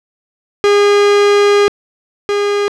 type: tone pair in turn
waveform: 45% pulse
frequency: 408.1 / 408.1 Hz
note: G#4 / G#4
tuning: -30 / -30 cents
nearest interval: unison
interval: 0 cents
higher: neither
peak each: -7 / -12 dBFS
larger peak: first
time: 0.64-1.68 / 2.29-2.68 s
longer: first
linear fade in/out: 0 ms
effects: low-pass 5000 Hz 12 dB/octave